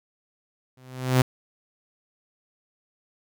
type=tone with exponential growth; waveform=sawtooth; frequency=128.4 Hz; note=C3; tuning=32 cents flat; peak=-10 dBFS; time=0.77-1.22 s; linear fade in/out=5 ms; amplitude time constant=97 ms; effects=none